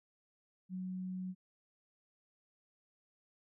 sine tone, 185 Hz, F#3, in tune, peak -38 dBFS, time 0.69-1.35 s, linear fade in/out 50 ms, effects none

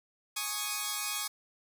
5% pulse chord, Ab suspended fourth, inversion none, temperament equal, 830.6 / 1108.7 / 1244.5 Hz, Ab5 / Db6 / Eb6, 0 / 0 / 0 cents, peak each -27 / -24 / -25 dBFS, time 0.36-1.28 s, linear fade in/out 10 ms, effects none

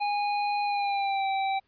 square tone with pitch glide, 822 to 776.8 Hz, G#5 to G5, -18 to -16 cents, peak -26 dBFS, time 0-1.6 s, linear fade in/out 20 ms, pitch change -98 cents, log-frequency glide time 0.64-1.27 s, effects pink hiss -71 dBFS RMS until 1.67 s + resampled to 11025 Hz

